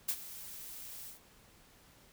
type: noise with ADSR envelope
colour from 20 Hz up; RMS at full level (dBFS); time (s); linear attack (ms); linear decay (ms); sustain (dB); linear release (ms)
blue; -31; 0.08-1.2; 11; 60; -16; 130
effects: pink hiss -62 dBFS RMS until 2.12 s